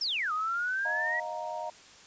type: exponential two-way sweep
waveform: sine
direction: down then up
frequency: 5620 to 1225 to 1948 Hz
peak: -28 dBFS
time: 0.01-1.2 s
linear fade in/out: 5 ms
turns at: 0.32 s
type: chord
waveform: sine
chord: Eb suspended second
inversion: none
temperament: equal with one note detuned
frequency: 622.3 / 711.9 / 932.3 Hz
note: Eb5 / F5 / Bb5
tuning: 0 / +33 / 0 cents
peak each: -38 / -38 / -37 dBFS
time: 0.85-1.7 s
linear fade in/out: 5 ms
effects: white hiss -53 dBFS RMS until 2.06 s + resampled to 16000 Hz